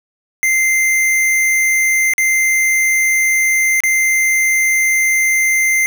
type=tone with dropouts; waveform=square; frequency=2085 Hz; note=C7; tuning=7 cents flat; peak=-12 dBFS; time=0.43-5.86 s; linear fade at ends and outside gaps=0 ms; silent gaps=2.136-2.181 / 3.804-3.836 s; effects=none